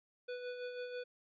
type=tone with tremolo; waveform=square; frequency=494.2 Hz; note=B4; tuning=1 cent sharp; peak=-40 dBFS; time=0.28-1.04 s; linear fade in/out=10 ms; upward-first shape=sine; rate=6.1 Hz; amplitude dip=45%; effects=resampled to 11025 Hz